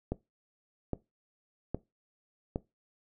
click train, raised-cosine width 2 ms, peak -18 dBFS, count 4, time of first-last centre 0.12-2.559 s, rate 1.23 Hz, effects noise-tail reverb RT60 0.2 s tail -19 dB re dry

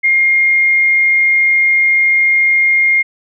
sine tone, 2127 Hz, C7, 28 cents sharp, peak -8 dBFS, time 0.03-3.03 s, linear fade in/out 20 ms, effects none

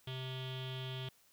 square tone with low-pass filter, 129.9 Hz, C3, 12 cents flat, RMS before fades -42 dBFS, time 0.07-1.09 s, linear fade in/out 5 ms, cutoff 3300 Hz, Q 9.2, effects white hiss -68 dBFS RMS until 1.32 s

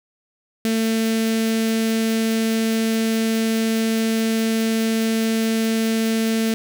sawtooth tone with notch filter, 223.8 Hz, A3, 30 cents sharp, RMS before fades -20 dBFS, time 0.65-6.54 s, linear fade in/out 0 ms, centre 990 Hz, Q 0.73, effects none

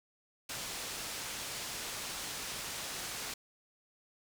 white low-pass noise, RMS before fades -41 dBFS, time 0.49-3.34 s, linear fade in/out 5 ms, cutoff 8000 Hz, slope 12 dB/octave, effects none

